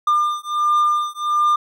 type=beating tone pair; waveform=triangle; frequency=1200 / 1201.4 Hz; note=D6 / D6; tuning=+37 / +39 cents; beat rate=1.4 Hz; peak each=-17 / -17 dBFS; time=0.07-1.56 s; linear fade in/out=5 ms; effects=none